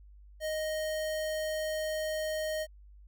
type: tone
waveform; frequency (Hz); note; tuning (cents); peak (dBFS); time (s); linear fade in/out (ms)
square; 622.3; D#5; 0; -32; 0.4-2.67; 50
effects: added 50 Hz sine -51 dBFS peak until 3.07 s